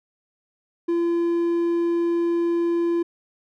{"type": "tone", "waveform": "triangle", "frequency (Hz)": 340.8, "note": "F4", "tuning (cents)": -42, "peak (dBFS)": -17, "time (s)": [0.88, 3.03], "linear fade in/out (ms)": 10, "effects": []}